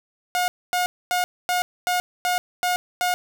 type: tone bursts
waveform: sawtooth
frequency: 719 Hz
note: F#5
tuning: 50 cents flat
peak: -16 dBFS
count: 8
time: 0.35-3.14 s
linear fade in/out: 0 ms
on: 130 ms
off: 250 ms
effects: none